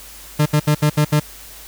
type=tone bursts at uneven times; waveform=40% pulse; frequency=150 Hz; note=D3; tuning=37 cents sharp; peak=-11 dBFS; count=6; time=0.39-0.46 / 0.53-0.6 / 0.67-0.75 / 0.82-0.9 / 0.97-1.05 / 1.12-1.2 s; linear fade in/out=10 ms; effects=added 50 Hz sine -44 dBFS peak until 1.67 s + white hiss -39 dBFS RMS until 1.67 s